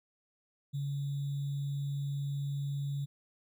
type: tone with sample-and-hold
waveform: sine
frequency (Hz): 140.9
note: C#3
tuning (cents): +29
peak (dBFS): -32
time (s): 0.73-3.06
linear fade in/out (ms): 20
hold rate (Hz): 3675
effects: none